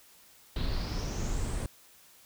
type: noise with low-pass filter sweep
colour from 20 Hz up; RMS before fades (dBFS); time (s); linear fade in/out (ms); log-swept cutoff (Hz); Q
brown; -32; 0.56-1.66; 2; 3900 to 9400; 5.9
effects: white hiss -58 dBFS RMS until 2.25 s